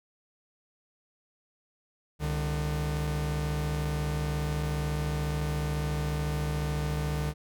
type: tone pair together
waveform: 45% pulse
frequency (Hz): 68.04 / 150.2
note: C#2 / D3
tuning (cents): -32 / +39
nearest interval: octave + major second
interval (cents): 1371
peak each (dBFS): -32 / -30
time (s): 2.19-7.34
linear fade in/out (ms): 50
effects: none